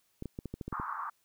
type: clicks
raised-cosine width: 3 ms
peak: -25 dBFS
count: 9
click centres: 0.224 / 0.257 / 0.389 / 0.457 / 0.54 / 0.612 / 0.68 / 0.727 / 0.799 s
type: band-pass noise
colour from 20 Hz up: white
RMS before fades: -38 dBFS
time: 0.72-1.1 s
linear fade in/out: 5 ms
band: 960 to 1300 Hz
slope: 48 dB/octave
effects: white hiss -73 dBFS RMS until 1.24 s